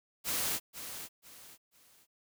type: noise with echo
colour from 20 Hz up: white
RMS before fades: -33 dBFS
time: 0.24-0.6 s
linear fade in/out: 50 ms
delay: 490 ms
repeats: 3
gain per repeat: -10 dB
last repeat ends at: 2.07 s
effects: none